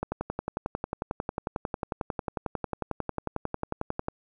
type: click train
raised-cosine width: 1 ms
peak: -15 dBFS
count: 46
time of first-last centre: 0.03-4.084 s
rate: 11.1 Hz
effects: none